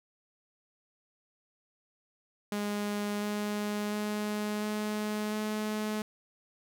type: tone with pitch steps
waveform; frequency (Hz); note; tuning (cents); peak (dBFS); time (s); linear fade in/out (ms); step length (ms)
sawtooth; 206.3 / 208.1 / 209.9 / 211.7 / 213.6; G#3 / G#3 / G#3 / G#3 / G#3; -11 / +4 / +19 / +33 / +49; -27; 2.52-6.02; 2; 700
effects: none